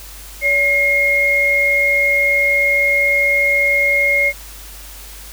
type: tone pair together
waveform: sine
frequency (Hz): 569 / 2145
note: C#5 / C7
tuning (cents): +45 / +42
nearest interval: octave + major seventh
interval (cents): 2297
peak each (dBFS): -21 / -12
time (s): 0.41-4.33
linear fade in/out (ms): 50
effects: added 50 Hz sine -36 dBFS peak until 5.32 s + white hiss -37 dBFS RMS until 5.32 s